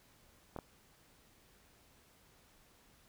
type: clicks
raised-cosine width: 1 ms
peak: -28 dBFS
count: 2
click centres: 0.563 / 0.588 s
effects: pink hiss -66 dBFS RMS until 3.08 s